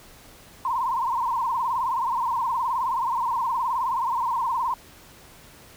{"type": "tone with vibrato", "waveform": "sine", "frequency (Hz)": 987.8, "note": "B5", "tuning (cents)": 0, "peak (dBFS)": -22, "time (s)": [0.65, 4.74], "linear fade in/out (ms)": 2, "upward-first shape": "sine", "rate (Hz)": 19, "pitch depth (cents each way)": 140, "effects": ["pink hiss -49 dBFS RMS until 5.76 s"]}